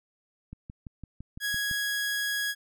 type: click train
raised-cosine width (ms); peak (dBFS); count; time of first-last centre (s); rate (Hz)
5; -28; 8; 0.53-1.712; 5.92
type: tone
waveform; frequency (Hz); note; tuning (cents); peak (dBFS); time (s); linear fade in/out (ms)
sawtooth; 1661.2; G#6; 0; -24; 1.4-2.55; 50
effects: none